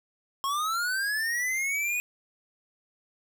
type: linear sweep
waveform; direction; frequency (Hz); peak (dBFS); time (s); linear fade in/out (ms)
square; up; 1074 to 2489; -27; 0.44-2; 0
effects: 9-bit